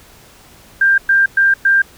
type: tone bursts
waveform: sine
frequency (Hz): 1589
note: G6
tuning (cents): +23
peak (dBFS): -8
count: 4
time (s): 0.81-1.82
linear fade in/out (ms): 5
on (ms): 170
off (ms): 110
effects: pink hiss -44 dBFS RMS until 1.97 s